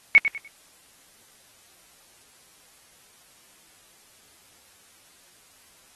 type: tone with echo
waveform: sine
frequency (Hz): 2217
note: C#7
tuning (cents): 0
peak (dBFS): -8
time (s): 0.15-0.18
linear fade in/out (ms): 0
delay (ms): 99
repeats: 3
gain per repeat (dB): -11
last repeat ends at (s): 0.477
effects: white hiss -56 dBFS RMS until 5.95 s + AAC 32 kbps